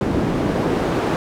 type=noise with band-pass filter sweep; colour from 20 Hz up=pink; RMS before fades=-20 dBFS; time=0.01-1.16 s; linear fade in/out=0 ms; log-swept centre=230 to 440 Hz; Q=0.81; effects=none